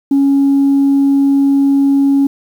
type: tone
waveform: sine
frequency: 277.2 Hz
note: C#4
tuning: in tune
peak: -6 dBFS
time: 0.11-2.27 s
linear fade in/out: 5 ms
effects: tanh soft clip ceiling -5 dBFS + 7-bit